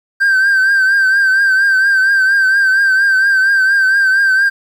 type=tone with vibrato; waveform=triangle; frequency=1568 Hz; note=G6; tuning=in tune; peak=-6 dBFS; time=0.2-4.5 s; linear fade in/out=20 ms; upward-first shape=triangle; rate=4.3 Hz; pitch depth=60 cents each way; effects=tanh soft clip ceiling -2 dBFS + 8-bit